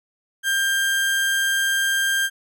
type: tone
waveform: 35% pulse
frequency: 1592 Hz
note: G6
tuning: 26 cents sharp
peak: -17 dBFS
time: 0.43-2.3 s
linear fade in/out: 50 ms
effects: none